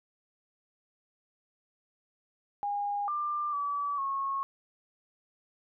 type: tone with pitch steps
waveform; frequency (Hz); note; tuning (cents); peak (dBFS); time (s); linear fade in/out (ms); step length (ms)
sine; 815 / 1190 / 1148 / 1094; G#5 / D6 / D6 / C#6; -33 / +22 / -40 / -23; -29; 2.63-4.43; 0; 450
effects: none